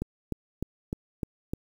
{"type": "click train", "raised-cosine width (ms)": 3, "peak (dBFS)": -17, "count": 6, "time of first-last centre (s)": [0.02, 1.535], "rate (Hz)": 3.3, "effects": ["8-bit"]}